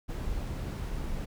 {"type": "noise", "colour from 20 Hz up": "brown", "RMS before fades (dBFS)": -34, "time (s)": [0.08, 1.26], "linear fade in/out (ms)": 20, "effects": []}